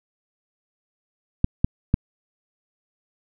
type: clicks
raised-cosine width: 5 ms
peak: -4 dBFS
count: 3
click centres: 1.444 / 1.645 / 1.941 s
effects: none